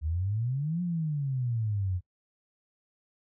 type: exponential two-way sweep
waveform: sine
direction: up then down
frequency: 73.42 to 180 to 87.9 Hz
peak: -27 dBFS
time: 0.01-2.01 s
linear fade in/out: 50 ms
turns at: 0.82 s
effects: noise-tail reverb RT60 0.1 s tail -19 dB re dry